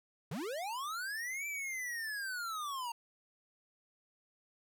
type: linear two-way sweep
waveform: square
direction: up then down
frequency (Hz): 121.4 to 2349 to 915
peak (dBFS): -38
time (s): 0.31-2.92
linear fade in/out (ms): 5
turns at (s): 1.47
effects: none